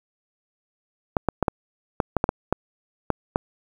clicks, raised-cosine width 1 ms, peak -5 dBFS, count 11, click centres 1.168 / 1.287 / 1.427 / 1.482 / 2.002 / 2.167 / 2.241 / 2.291 / 2.526 / 3.103 / 3.359 s, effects 7-bit

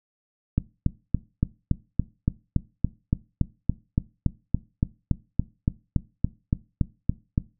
click train, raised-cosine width 5 ms, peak -8 dBFS, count 25, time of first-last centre 0.58-7.379 s, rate 3.53 Hz, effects noise-tail reverb RT60 0.3 s tail -19 dB re dry

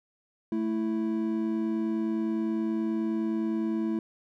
triangle tone pair together, 220 / 329.6 Hz, A3 / E4, 0 / 0 cents, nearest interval perfect fifth, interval 700 cents, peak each -27 dBFS, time 0.52-3.99 s, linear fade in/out 2 ms, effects none

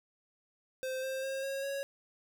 square tone with pitch steps, 520 / 528.2 / 536.5 / 544.9 / 553.5 Hz, C5 / C5 / C5 / C#5 / C#5, -11 / +16 / +43 / -30 / -3 cents, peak -35 dBFS, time 0.83-1.83 s, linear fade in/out 0 ms, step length 200 ms, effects none

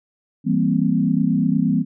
sine chord, C dominant seventh, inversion first, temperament equal, 164.81 / 196 / 233.1 / 261.6 Hz, E3 / G3 / Bb3 / C4, 0 / 0 / 0 / 0 cents, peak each -21 dBFS, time 0.44-1.85 s, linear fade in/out 50 ms, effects none

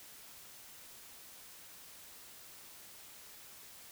silence, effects white hiss -54 dBFS RMS until 3.91 s

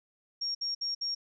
sine tone bursts, 5560 Hz, F8, 9 cents flat, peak -30 dBFS, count 4, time 0.41-1.15 s, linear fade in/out 10 ms, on 140 ms, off 60 ms, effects none

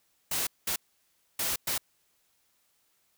white noise bursts at uneven times, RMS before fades -30 dBFS, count 4, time 0.31-0.47 / 0.67-0.76 / 1.39-1.56 / 1.67-1.78 s, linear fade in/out 5 ms, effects white hiss -71 dBFS RMS until 3.17 s

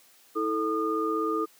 sine tone cluster, 323.4 / 439.4 / 1219 Hz, E4 / A4 / D#6, -33 / -2 / -36 cents, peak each -29 dBFS, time 0.35-1.46 s, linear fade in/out 20 ms, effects white hiss -58 dBFS RMS until 1.59 s + high-pass 200 Hz 12 dB/octave

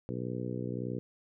harmonic tone, 61.6 Hz, B1, 4 cents flat, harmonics 2 / 3 / 4 / 5 / 6 / 7 / 8, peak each -38 / -40 / -41 / -42 / -43 / -43 / -44 dBFS, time 0.09-0.99 s, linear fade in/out 0 ms, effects none

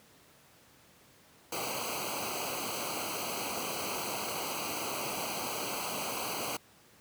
pink noise with comb filter, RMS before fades -36 dBFS, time 1.52-6.57 s, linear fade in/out 5 ms, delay 0.56 ms, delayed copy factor -0.95, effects pink hiss -60 dBFS RMS until 7 s + high-pass 100 Hz 12 dB/octave

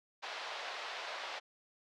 pink band-pass noise, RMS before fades -43 dBFS, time 0.22-1.4 s, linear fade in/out 20 ms, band 580 to 4600 Hz, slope 24 dB/octave, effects none

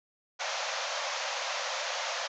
pink band-pass noise, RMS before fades -34 dBFS, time 0.39-2.28 s, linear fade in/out 20 ms, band 520 to 6800 Hz, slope 96 dB/octave, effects none

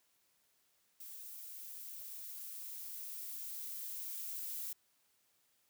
violet noise with level ramp, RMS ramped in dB -50 to -42 dBFS, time 1-4.73 s, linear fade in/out 5 ms, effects white hiss -75 dBFS RMS until 5.69 s + high-pass 60 Hz 12 dB/octave

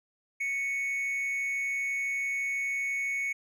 triangle tone with amplitude modulation, 2217 Hz, C#7, in tune, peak -25 dBFS, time 0.4-3.33 s, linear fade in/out 10 ms, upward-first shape sine, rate 251 Hz, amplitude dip 40%, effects none

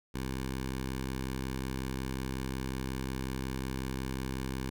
10% pulse tone with notch filter, 65.5 Hz, C2, 2 cents sharp, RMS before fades -36 dBFS, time 0.14-4.7 s, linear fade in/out 10 ms, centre 640 Hz, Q 1.5, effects none

